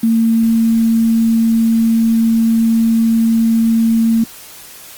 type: tone with quantisation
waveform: sine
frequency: 226.9 Hz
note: A#3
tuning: 47 cents flat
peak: -9 dBFS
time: 0.03-4.24 s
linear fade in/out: 5 ms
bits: 6
effects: white hiss -36 dBFS RMS until 4.97 s + Opus 24 kbps